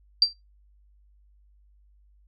sine tone with exponential decay, 4699 Hz, D8, in tune, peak -11 dBFS, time 0.22-0.33 s, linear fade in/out 2 ms, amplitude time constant 23 ms, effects noise-tail reverb RT60 0.2 s tail -19 dB re dry + added 50 Hz sine -56 dBFS peak until 2.27 s

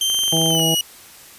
sawtooth tone with pitch glide, 3136 to 2909 Hz, G7 to F#7, 0 to -30 cents, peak -14 dBFS, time 0.01-0.81 s, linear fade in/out 2 ms, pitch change -130 cents, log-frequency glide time 0.48-0.62 s
click train, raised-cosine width 0.5 ms, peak -21 dBFS, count 12, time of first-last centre 0.1-0.595 s, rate 22.2 Hz
harmonic tone, 162.4 Hz, E3, 26 cents flat, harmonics 1 / 2 / 3 / 4 / 5, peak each -21 / -24 / -26 / -27 / -28 dBFS, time 0.32-0.75 s, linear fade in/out 10 ms
effects white hiss -43 dBFS RMS until 1.38 s + resampled to 32000 Hz

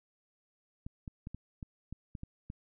clicks, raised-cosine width 5 ms, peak -29 dBFS, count 9, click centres 0.865 / 1.078 / 1.271 / 1.346 / 1.628 / 1.926 / 2.152 / 2.234 / 2.501 s, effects none

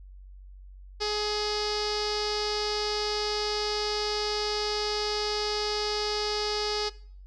sawtooth tone with low-pass filter, 420 Hz, G#4, 19 cents sharp, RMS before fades -29 dBFS, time 1-6.9 s, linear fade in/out 20 ms, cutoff 4900 Hz, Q 8, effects noise-tail reverb RT60 0.5 s tail -19 dB re dry + added 47 Hz sine -44 dBFS peak until 7.26 s

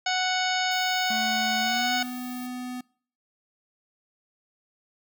harmonic tone, 740 Hz, F#5, in tune, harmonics 1 / 2 / 3 / 4 / 5 / 6 / 7 / 9, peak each -27 / -30 / -32 / -33 / -34 / -35 / -35 / -37 dBFS, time 0.06-2.03 s, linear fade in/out 5 ms
violet noise, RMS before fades -45 dBFS, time 0.71-2.47 s, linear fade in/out 5 ms
square tone with pitch glide, 220 to 249.8 Hz, A3 to B3, 0 to +20 cents, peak -33 dBFS, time 1.1-2.81 s, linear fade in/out 5 ms, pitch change +220 cents, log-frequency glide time 1.59-1.93 s
effects noise-tail reverb RT60 0.5 s tail -25 dB re dry

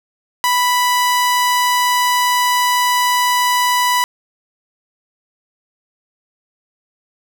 sawtooth tone, 987.8 Hz, B5, in tune, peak -9 dBFS, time 0.44-4.04 s, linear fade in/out 0 ms, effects none

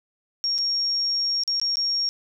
sine tone with dropouts, 5560 Hz, F8, 9 cents flat, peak -21 dBFS, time 0.44-2.09 s, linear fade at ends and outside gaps 0 ms, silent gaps 0.581-0.586 / 1.436-1.477 / 1.599-1.615 / 1.757-1.77 s, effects none

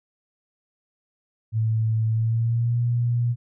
sine tone with pitch glide, 111.1 to 119.76 Hz, A2 to A#2, +17 to +47 cents, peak -19 dBFS, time 1.52-3.36 s, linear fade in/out 50 ms, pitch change +130 cents, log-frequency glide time 2.1-2.79 s, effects none

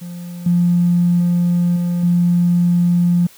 triangle tone with level steps, 174.61 Hz, F3, in tune, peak -25 / -7 / -9 / -13 / -7 dBFS, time 0.01-3.27 s, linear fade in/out 10 ms, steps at 0.46 / 1.2 / 1.76 / 2.03 s, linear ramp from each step 5 ms, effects tanh soft clip ceiling -9 dBFS + white hiss -45 dBFS RMS until 3.37 s

